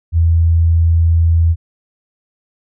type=tone; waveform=sine; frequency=83 Hz; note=E2; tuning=12 cents sharp; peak=-8 dBFS; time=0.12-1.56 s; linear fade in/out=50 ms; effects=none

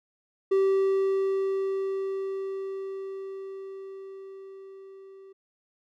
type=tone with level ramp; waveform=triangle; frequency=387.4 Hz; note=G4; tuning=20 cents flat; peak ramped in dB=-17 to -44 dBFS; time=0.51-5.33 s; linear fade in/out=10 ms; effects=none

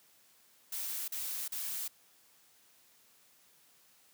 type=noise bursts; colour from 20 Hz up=blue; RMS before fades=-38 dBFS; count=3; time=0.72-1.88 s; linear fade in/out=5 ms; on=360 ms; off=40 ms; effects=white hiss -65 dBFS RMS until 4.13 s + high-pass 100 Hz 12 dB/octave

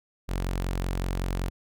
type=tone; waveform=sawtooth; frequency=45.29 Hz; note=F#1; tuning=36 cents flat; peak=-23 dBFS; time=0.28-1.5 s; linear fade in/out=20 ms; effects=none

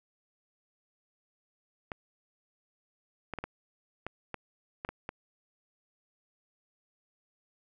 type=clicks; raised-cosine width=0.5 ms; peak=-21 dBFS; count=9; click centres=1.918 / 3.337 / 3.387 / 3.44 / 4.066 / 4.343 / 4.849 / 4.89 / 5.091 s; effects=none

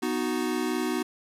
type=chord; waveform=square; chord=B major; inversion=none; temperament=equal; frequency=246.9 / 311.1 / 370 Hz; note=B3 / D#4 / F#4; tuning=0 / 0 / 0 cents; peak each=-31 dBFS; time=0.02-1.03 s; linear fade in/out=10 ms; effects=resampled to 32000 Hz + 9-bit

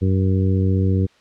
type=harmonic tone; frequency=94.9 Hz; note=F#2; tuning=44 cents sharp; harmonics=1 / 2 / 3 / 4 / 5; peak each=-16 / -22 / -26 / -28 / -30 dBFS; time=0.01-1.07 s; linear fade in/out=20 ms; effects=white hiss -55 dBFS RMS until 1.2 s + low-pass 4000 Hz 12 dB/octave

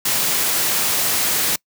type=noise; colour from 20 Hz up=white; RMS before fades=-19 dBFS; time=0.05-1.56 s; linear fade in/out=5 ms; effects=noise-tail reverb RT60 0.1 s tail -25 dB re dry + high-pass 100 Hz 12 dB/octave

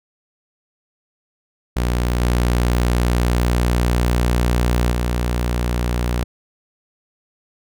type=tone with level steps; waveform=sawtooth; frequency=60.1 Hz; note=B1; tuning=46 cents flat; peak=-13 / -11 / -14 dBFS; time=1.76-6.24 s; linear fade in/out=10 ms; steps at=2.21 / 4.91 s; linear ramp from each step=10 ms; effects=none

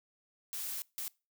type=noise bursts at uneven times; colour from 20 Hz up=blue; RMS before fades=-39 dBFS; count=2; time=0.53-0.82 / 0.98-1.08 s; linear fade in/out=0 ms; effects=noise-tail reverb RT60 0.3 s tail -24 dB re dry

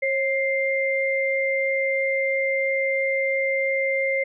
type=tone pair together; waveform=sine; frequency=540 / 2099 Hz; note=C#5 / C7; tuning=-45 / +5 cents; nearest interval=2 octaves; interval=2350 cents; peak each=-23 / -23 dBFS; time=0.02-4.24 s; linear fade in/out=10 ms; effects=none

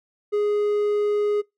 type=tone; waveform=triangle; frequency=415.3 Hz; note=G#4; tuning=in tune; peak=-17 dBFS; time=0.32-1.42 s; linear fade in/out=20 ms; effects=noise-tail reverb RT60 0.2 s tail -25 dB re dry

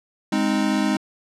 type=chord; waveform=square; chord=Ab major; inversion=none; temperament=equal with one note detuned; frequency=206.3 / 261.6 / 311.1 Hz; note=Ab3 / C4 / Eb4; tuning=-11 / 0 / 0 cents; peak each=-23 / -25 / -24 dBFS; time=0.32-0.97 s; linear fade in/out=5 ms; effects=low-pass 8000 Hz 12 dB/octave

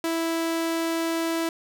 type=tone; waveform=sawtooth; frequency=329.6 Hz; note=E4; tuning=in tune; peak=-20 dBFS; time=0.04-1.49 s; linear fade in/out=2 ms; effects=none

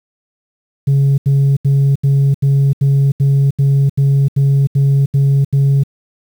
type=tone bursts; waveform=sine; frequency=138.59 Hz; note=C#3; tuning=in tune; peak=-6 dBFS; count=13; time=0.87-5.836 s; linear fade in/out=10 ms; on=310 ms; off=78 ms; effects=tanh soft clip ceiling -7 dBFS + 7-bit

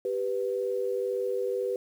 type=tone pair together; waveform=sine; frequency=392 / 493.9 Hz; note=G4 / B4; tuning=0 / 0 cents; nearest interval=major third; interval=400 cents; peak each=-30 / -29 dBFS; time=0.05-1.76 s; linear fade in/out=2 ms; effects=9-bit

